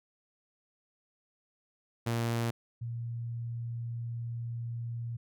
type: tone pair in turn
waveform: sawtooth / sine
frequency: 116.54 / 117.35 Hz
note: A#2 / A#2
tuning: 0 / +12 cents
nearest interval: unison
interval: 12 cents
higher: second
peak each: -25 / -34 dBFS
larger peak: first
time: 2.06-2.51 / 2.81-5.17 s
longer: second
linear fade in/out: 10 ms
effects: none

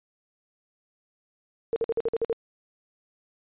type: tone bursts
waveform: sine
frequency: 457.1 Hz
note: A#4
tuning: 34 cents flat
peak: -22 dBFS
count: 8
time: 1.73-2.328 s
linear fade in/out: 0 ms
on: 31 ms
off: 50 ms
effects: resampled to 8000 Hz

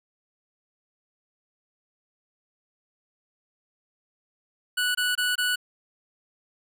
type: tone bursts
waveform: 25% pulse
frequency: 1477 Hz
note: F#6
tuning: 3 cents flat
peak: -19 dBFS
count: 4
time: 4.77-5.559 s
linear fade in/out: 10 ms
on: 180 ms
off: 23 ms
effects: none

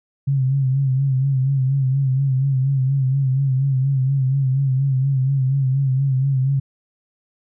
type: tone with vibrato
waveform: sine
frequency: 134.2 Hz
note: C3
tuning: 44 cents sharp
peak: -15 dBFS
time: 0.27-6.6 s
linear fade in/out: 10 ms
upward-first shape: sine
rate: 4.2 Hz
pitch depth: 65 cents each way
effects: none

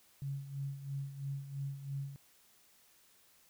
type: tone with tremolo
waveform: sine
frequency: 138.59 Hz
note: C#3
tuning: in tune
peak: -35 dBFS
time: 0.22-2.16 s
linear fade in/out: 0 ms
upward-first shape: sine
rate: 3 Hz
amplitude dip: 70%
effects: white hiss -66 dBFS RMS until 3.49 s

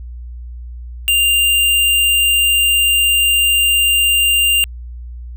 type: tone with sample-and-hold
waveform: sine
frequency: 2794 Hz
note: F7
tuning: in tune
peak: -10 dBFS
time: 1.08-4.64 s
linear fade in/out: 0 ms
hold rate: 11025 Hz
effects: added 60 Hz sine -27 dBFS peak until 5.36 s

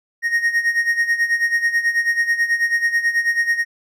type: tone with tremolo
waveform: triangle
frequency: 1864.7 Hz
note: A#6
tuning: in tune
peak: -11 dBFS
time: 0.22-3.65 s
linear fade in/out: 50 ms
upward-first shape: sine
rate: 9.2 Hz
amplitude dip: 75%
effects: none

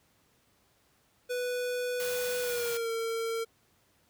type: tone with pitch glide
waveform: square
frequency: 493.9 to 455.5 Hz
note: B4 to A#4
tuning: 0 to -40 cents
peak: -31 dBFS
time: 1.29-3.45 s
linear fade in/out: 20 ms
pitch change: -140 cents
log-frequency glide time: 2.4-2.9 s
type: band-stop noise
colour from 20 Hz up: white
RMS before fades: -39 dBFS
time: 2-2.77 s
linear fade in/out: 0 ms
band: 240 to 510 Hz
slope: 48 dB/octave
effects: pink hiss -68 dBFS RMS until 4.09 s + high-pass 60 Hz 12 dB/octave

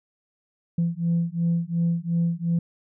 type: beating tone pair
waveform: sine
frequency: 167.8 / 170.6 Hz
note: E3 / F3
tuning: +31 / -40 cents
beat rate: 2.8 Hz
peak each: -23 dBFS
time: 0.78-2.59 s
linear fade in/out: 5 ms
effects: tanh soft clip ceiling -16 dBFS

